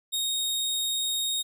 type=tone; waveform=sawtooth; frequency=3729 Hz; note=A#7; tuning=in tune; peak=-23 dBFS; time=0.12-1.43 s; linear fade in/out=20 ms; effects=none